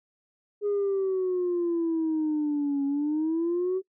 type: exponential two-way sweep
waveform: sine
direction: down then up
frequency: 415.3 to 277.2 to 381.3 Hz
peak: -22 dBFS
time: 0.61-3.82 s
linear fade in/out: 50 ms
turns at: 2.85 s
effects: noise-tail reverb RT60 0.1 s tail -21 dB re dry + tanh soft clip ceiling -21 dBFS